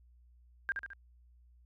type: tone with echo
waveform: sine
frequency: 1600 Hz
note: G6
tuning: 35 cents sharp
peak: -29 dBFS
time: 0.69-0.72 s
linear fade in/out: 0 ms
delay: 71 ms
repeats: 3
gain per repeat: -5 dB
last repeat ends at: 0.933 s
effects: added 60 Hz sine -59 dBFS peak until 1.65 s